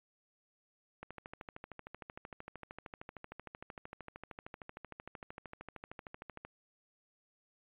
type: click train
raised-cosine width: 0.5 ms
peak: -30 dBFS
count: 72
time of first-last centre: 1.03-6.45 s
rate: 13.1 Hz
effects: resampled to 8000 Hz